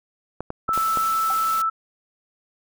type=clicks; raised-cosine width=1 ms; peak=-15 dBFS; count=5; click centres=0.406 / 0.504 / 0.691 / 0.776 / 0.973 s
type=tone; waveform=sine; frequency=1318.5 Hz; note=E6; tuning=in tune; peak=-19 dBFS; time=0.68-1.7 s; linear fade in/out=10 ms
type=noise; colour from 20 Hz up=white; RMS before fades=-34 dBFS; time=0.73-1.62 s; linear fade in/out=5 ms
type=tone with exponential decay; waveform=sine; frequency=784 Hz; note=G5; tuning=in tune; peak=-24 dBFS; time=1.3-1.38 s; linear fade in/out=2 ms; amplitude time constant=17 ms
effects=none